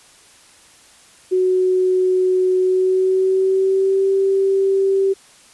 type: tone with pitch glide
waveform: sine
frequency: 370 to 388.4 Hz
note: F#4 to G4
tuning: 0 to -16 cents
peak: -13 dBFS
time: 1.31-5.14 s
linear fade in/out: 20 ms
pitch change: +84 cents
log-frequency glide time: 2.59-4.09 s
effects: white hiss -48 dBFS RMS until 5.53 s + resampled to 24000 Hz